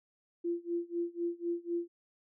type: tone with tremolo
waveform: sine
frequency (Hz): 343.4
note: F4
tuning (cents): -29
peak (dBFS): -29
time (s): 0.44-1.88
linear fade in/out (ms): 10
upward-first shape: sine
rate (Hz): 4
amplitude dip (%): 95
effects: none